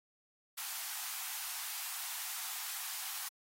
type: high-pass noise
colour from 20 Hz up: white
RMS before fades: -41 dBFS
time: 0.57-3.29 s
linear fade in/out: 10 ms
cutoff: 710 Hz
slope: 96 dB/octave
effects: AAC 48 kbps